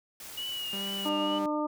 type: noise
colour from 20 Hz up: white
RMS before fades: -44 dBFS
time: 0.2-1.09 s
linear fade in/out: 2 ms
type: tone with vibrato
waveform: sine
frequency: 2904 Hz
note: F#7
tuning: 33 cents flat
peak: -33 dBFS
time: 0.37-1.39 s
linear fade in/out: 10 ms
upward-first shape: triangle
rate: 2.2 Hz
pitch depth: 50 cents each way
type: tone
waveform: sawtooth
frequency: 197.6 Hz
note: G3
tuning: 14 cents sharp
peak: -33 dBFS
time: 0.73-1.46 s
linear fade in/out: 2 ms
type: harmonic tone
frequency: 301 Hz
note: D4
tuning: 43 cents sharp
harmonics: 1 / 2 / 3 / 4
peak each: -30 / -33 / -35 / -36 dBFS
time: 1.05-1.67 s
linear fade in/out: 10 ms
effects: none